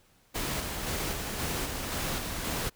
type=noise with tremolo; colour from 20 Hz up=pink; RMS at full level=-32 dBFS; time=0.34-2.7 s; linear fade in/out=20 ms; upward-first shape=square; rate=1.9 Hz; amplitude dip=30%; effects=pink hiss -64 dBFS RMS until 2.75 s